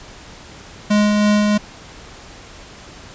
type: tone with tremolo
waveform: square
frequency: 208.6 Hz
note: G#3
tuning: 8 cents sharp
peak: -12 dBFS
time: 0.9-1.58 s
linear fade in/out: 10 ms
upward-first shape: sine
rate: 3.1 Hz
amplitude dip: 25%
effects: pink hiss -39 dBFS RMS until 3.14 s + resampled to 16000 Hz